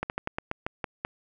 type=slowing click train; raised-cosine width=0.5 ms; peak=-14 dBFS; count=9; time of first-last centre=0.03-1.049 s; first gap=69 ms; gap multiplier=1.17; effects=none